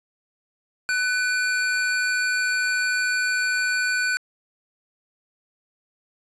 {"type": "tone pair together", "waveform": "square", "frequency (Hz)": [1498.9, 2400], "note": ["F#6", "D7"], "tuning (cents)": [22, 37], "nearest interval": "minor sixth", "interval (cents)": 815, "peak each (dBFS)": [-22, -30], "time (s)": [0.89, 4.17], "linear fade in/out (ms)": 0, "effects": ["resampled to 22050 Hz", "8-bit"]}